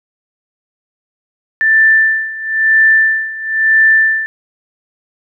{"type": "tone with tremolo", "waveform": "sine", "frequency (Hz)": 1771, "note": "A6", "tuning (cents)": 11, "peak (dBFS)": -5, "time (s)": [1.61, 4.26], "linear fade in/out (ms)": 0, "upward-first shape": "sine", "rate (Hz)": 1, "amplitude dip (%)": 85, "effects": []}